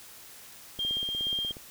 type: click train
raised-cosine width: 2 ms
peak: -30 dBFS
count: 14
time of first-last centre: 0.79-1.568 s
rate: 16.7 Hz
type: tone with tremolo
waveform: sine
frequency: 3202 Hz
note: G7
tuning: 36 cents sharp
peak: -27 dBFS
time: 0.79-1.52 s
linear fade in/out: 5 ms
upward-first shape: sine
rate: 2.4 Hz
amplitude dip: 30%
effects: white hiss -49 dBFS RMS until 1.7 s